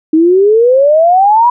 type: exponential sweep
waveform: sine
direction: up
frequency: 309.3 to 987.8 Hz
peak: -4 dBFS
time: 0.13-1.5 s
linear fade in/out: 5 ms
effects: none